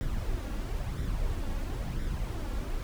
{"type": "noise with flanger", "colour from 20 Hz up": "brown", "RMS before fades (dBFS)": -32, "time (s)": [0.01, 2.83], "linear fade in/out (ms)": 0, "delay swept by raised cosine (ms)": [0.54, 3.64], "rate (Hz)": 0.99, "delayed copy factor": 0.5, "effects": []}